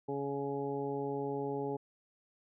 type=harmonic tone; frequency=140 Hz; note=C#3; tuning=18 cents sharp; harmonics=1 / 2 / 3 / 4 / 5 / 6; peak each=-43 / -40 / -36 / -46 / -49 / -42 dBFS; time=0.08-1.77 s; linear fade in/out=10 ms; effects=none